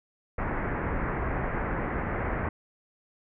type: low-pass noise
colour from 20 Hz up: pink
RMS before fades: -30 dBFS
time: 0.38-2.49 s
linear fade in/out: 5 ms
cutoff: 2100 Hz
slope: 48 dB/octave
effects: none